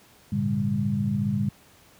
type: tone cluster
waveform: sine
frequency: 102.7 / 117.3 / 144.9 / 201.6 Hz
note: G#2 / A#2 / D3 / G3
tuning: -19 / +11 / -23 / +49 cents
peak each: -31 / -29 / -29 / -25 dBFS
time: 0.32-1.49 s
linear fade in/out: 5 ms
effects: pink hiss -55 dBFS RMS until 1.99 s + high-pass 60 Hz 12 dB/octave